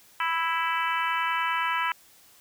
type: harmonic tone with a mistuned harmonic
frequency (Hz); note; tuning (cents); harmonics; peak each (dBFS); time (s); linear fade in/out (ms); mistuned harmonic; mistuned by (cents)
329.6; E4; 0; 3 / 4 / 5 / 6 / 7 / 8 / 9; -28 / -30 / -32 / -34 / -35 / -36 / -37; 0.2-1.92; 2; 9; +27
effects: white hiss -56 dBFS RMS until 2.4 s